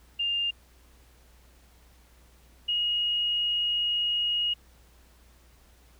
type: tone pair in turn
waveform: sine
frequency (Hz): 2805 / 2879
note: F7 / F#7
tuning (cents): +7 / -48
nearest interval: unison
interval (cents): 45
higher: second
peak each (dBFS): -25 / -24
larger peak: second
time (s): 0.19-0.51 / 2.68-4.54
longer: second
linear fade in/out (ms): 10
effects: added 60 Hz sine -56 dBFS peak until 5.99 s + pink hiss -61 dBFS RMS until 5.99 s